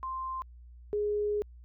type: tone pair in turn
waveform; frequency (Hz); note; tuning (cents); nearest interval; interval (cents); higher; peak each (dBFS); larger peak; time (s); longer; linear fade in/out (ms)
sine; 1046.5 / 416.1; C6 / G#4; 0 / +3; octave + major third; 1597; first; -33 / -27; second; 0.03-0.42 / 0.93-1.42; second; 0
effects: added 60 Hz sine -48 dBFS peak until 1.64 s